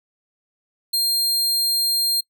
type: tone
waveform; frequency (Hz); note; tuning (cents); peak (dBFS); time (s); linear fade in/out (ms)
sawtooth; 4200; C8; +6; -15; 0.93-2.21; 10
effects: noise-tail reverb RT60 0.1 s tail -24 dB re dry